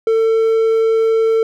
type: tone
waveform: triangle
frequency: 448.2 Hz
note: A4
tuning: 32 cents sharp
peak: -9 dBFS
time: 0.07-1.43 s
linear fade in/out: 2 ms
effects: none